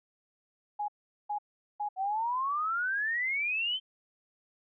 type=tone bursts; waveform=sine; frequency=830.6 Hz; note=G#5; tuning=in tune; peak=-30 dBFS; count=3; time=0.79-1.889 s; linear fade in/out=10 ms; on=93 ms; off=410 ms
type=exponential sweep; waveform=sine; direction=up; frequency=740 to 3136 Hz; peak=-28 dBFS; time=1.96-3.8 s; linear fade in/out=50 ms
effects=none